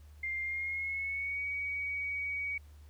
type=tone with pitch glide; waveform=sine; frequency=2106 to 2257 Hz; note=C7 to C#7; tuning=+11 to +31 cents; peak=-33 dBFS; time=0.23-2.58 s; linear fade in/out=5 ms; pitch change=+120 cents; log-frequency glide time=0.42-1.45 s; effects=added 74 Hz sine -51 dBFS peak until 2.89 s + pink hiss -67 dBFS RMS until 2.89 s

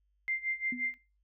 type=tone with tremolo; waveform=sine; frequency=2093 Hz; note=C7; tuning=in tune; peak=-28 dBFS; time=0.28-0.94 s; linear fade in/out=0 ms; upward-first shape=sine; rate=5.7 Hz; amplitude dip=85%
type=tone with exponential decay; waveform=sine; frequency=246.9 Hz; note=B3; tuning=in tune; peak=-33 dBFS; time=0.72-0.98 s; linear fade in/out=5 ms; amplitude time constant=56 ms
effects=noise-tail reverb RT60 0.3 s tail -19 dB re dry + added 50 Hz sine -70 dBFS peak until 1.23 s

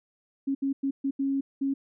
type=tone bursts at uneven times; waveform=sine; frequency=273.8 Hz; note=C#4; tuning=21 cents flat; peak=-24 dBFS; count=6; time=0.47-0.55 / 0.62-0.73 / 0.83-0.91 / 1.04-1.11 / 1.19-1.41 / 1.61-1.74 s; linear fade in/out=10 ms; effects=none

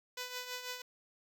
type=tone with tremolo; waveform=5% pulse; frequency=498.5 Hz; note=B4; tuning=16 cents sharp; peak=-26 dBFS; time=0.17-0.82 s; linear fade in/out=5 ms; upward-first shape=triangle; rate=6.1 Hz; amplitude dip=65%; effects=none

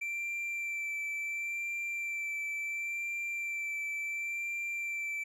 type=tone with vibrato; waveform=triangle; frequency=2344 Hz; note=D7; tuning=4 cents flat; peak=-32 dBFS; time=0.01-5.24 s; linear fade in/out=10 ms; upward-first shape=sine; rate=0.71 Hz; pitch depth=16 cents each way; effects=none

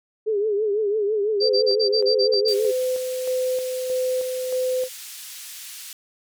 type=tone with vibrato; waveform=sine; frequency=418.9 Hz; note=G#4; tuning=15 cents sharp; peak=-19 dBFS; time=0.26-2.72 s; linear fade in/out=20 ms; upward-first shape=triangle; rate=6 Hz; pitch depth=110 cents each way
type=tone with tremolo; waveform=sine; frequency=510 Hz; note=C5; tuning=44 cents flat; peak=-20 dBFS; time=1.4-4.89 s; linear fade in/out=50 ms; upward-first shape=square; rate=1.6 Hz; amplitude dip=40%
type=tone bursts; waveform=sine; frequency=4681 Hz; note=D8; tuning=7 cents flat; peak=-20 dBFS; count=9; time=1.4-2.543 s; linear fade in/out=20 ms; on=95 ms; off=36 ms
type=band-pass noise; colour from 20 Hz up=white; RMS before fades=-38 dBFS; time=2.48-5.93 s; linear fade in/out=2 ms; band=2300 to 13000 Hz; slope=12 dB/octave
effects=none

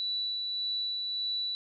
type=tone with tremolo; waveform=sine; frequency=3951 Hz; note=B7; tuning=in tune; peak=-29 dBFS; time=0-1.55 s; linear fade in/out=0 ms; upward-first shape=sine; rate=1.7 Hz; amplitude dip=25%; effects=none

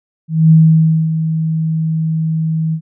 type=tone with ADSR envelope; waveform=sine; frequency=160 Hz; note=D#3; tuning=49 cents sharp; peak=-3 dBFS; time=0.28-2.81 s; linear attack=230 ms; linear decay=580 ms; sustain=-10 dB; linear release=76 ms; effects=none

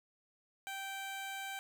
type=tone; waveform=15% pulse; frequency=780 Hz; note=G5; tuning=9 cents flat; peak=-34 dBFS; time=0.67-1.59 s; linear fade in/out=0 ms; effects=none

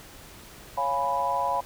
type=chord; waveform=sine; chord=C# dominant seventh; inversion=none; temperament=equal; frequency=554.4 / 698.5 / 830.6 / 987.8 Hz; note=C#5 / E#5 / G#5 / B5; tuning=0 / 0 / 0 / 0 cents; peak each=-32 / -31 / -30 / -26 dBFS; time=0.77-1.61 s; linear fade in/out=10 ms; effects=pink hiss -47 dBFS RMS until 1.65 s

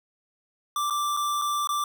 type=tone with dropouts; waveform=square; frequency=1174.7 Hz; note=D6; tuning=in tune; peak=-25 dBFS; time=0.76-1.84 s; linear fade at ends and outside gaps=2 ms; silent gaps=0.9-0.906 / 1.167-1.171 / 1.416-1.419 / 1.673-1.69 s; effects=none

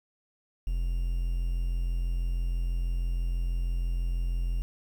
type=tone with quantisation; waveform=triangle; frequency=43.08 Hz; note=F1; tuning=23 cents flat; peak=-24 dBFS; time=0.67-4.62 s; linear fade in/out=0 ms; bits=9; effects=none

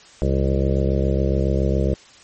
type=harmonic tone; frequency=67.2 Hz; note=C2; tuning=47 cents sharp; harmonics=1 / 2 / 3 / 5 / 6 / 7 / 8 / 9; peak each=-20 / -23 / -25 / -27 / -28 / -28 / -29 / -30 dBFS; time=0.22-1.94 s; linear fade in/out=0 ms; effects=white hiss -47 dBFS RMS until 2.23 s + MP3 32 kbps

